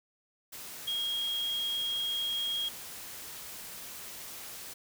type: tone in noise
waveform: sine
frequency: 3265 Hz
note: G#7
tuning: 30 cents flat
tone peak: -30 dBFS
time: 0.87-2.69 s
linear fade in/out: 10 ms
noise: white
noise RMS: -44 dBFS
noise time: 0.52-4.74 s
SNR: +11 dB
effects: none